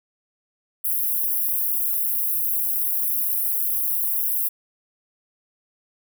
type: high-pass noise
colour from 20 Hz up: white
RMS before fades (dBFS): -23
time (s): 0.84-4.49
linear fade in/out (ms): 10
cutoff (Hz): 11000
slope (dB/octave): 48
effects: none